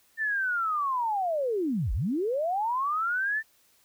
sine linear two-way sweep, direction down then up, 1803 to 39.36 to 1803 Hz, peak -25 dBFS, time 0.17-3.43 s, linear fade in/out 50 ms, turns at 1.93 s, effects white hiss -64 dBFS RMS until 3.84 s

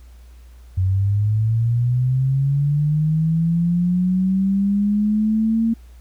sine linear sweep, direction up, 91.6 to 229 Hz, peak -15 dBFS, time 0.77-5.74 s, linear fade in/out 10 ms, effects added 60 Hz sine -40 dBFS peak until 6 s + pink hiss -57 dBFS RMS until 6 s

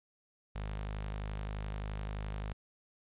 sawtooth tone with notch filter, 51.6 Hz, G#1, 10 cents flat, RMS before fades -39 dBFS, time 0.55-2.53 s, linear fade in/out 10 ms, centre 310 Hz, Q 1.4, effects resampled to 8000 Hz + 12-bit

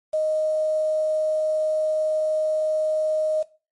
sine tone with quantisation, 622 Hz, D#5, 1 cent flat, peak -19 dBFS, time 0.13-3.43 s, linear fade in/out 10 ms, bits 7, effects noise-tail reverb RT60 0.3 s tail -17 dB re dry + MP3 48 kbps

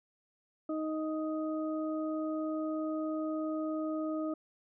harmonic tone, 312.3 Hz, D#4, 7 cents sharp, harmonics 1 / 2 / 4, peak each -33 / -38 / -44 dBFS, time 0.69-4.34 s, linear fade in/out 5 ms, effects none

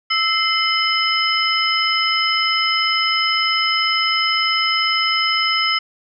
sine tone cluster, 1311 / 2088 / 3008 / 5130 Hz, E6 / C7 / F#7 / E8, -10 / -4 / +28 / -48 cents, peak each -21 dBFS, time 0.1-5.79 s, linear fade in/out 10 ms, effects none

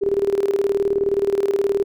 sine tone with tremolo, 398.5 Hz, G4, 28 cents sharp, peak -14 dBFS, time 0.01-1.84 s, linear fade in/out 20 ms, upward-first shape square, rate 19 Hz, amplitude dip 70%, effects none

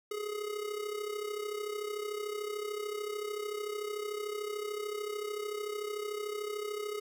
square tone with amplitude modulation, 419.1 Hz, G#4, 16 cents sharp, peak -33 dBFS, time 0.11-7 s, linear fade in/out 5 ms, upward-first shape sine, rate 33.5 Hz, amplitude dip 65%, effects none

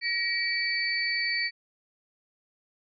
sine tone cluster, 1899 / 2302 / 4511 Hz, A#6 / D7 / C#8, +32 / -35 / +29 cents, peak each -30 dBFS, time 0.01-1.51 s, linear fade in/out 50 ms, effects none

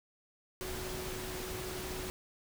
sine tone in noise, 370 Hz, F#4, in tune, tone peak -43 dBFS, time 0.61-2.1 s, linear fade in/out 0 ms, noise pink, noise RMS -41 dBFS, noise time 0.61-2.1 s, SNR -5 dB, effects none

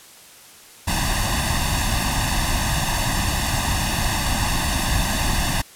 pink noise with comb filter, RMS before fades -21 dBFS, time 0.87-5.62 s, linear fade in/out 10 ms, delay 1.1 ms, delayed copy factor +1, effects white hiss -45 dBFS RMS until 5.75 s + low-pass 12000 Hz 12 dB/octave

